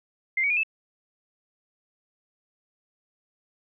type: tone with pitch steps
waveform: sine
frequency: 2093 / 2256 / 2432 / 2622 Hz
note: C7 / C#7 / D#7 / E7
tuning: 0 / +30 / -40 / -10 cents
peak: -21 dBFS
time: 0.37-0.634 s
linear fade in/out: 5 ms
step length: 66 ms
effects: none